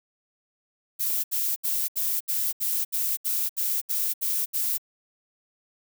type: noise bursts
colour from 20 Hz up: violet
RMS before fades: -26 dBFS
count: 12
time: 0.99-4.782 s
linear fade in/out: 20 ms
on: 250 ms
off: 72 ms
effects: none